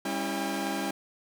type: tone cluster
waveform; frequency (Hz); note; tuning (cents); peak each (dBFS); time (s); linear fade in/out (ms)
sawtooth; 199.5 / 275.4 / 327.1 / 802; G3 / C#4 / E4 / G5; +31 / -11 / -13 / +39; -31 / -31 / -31 / -31; 0.05-0.91; 5
effects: none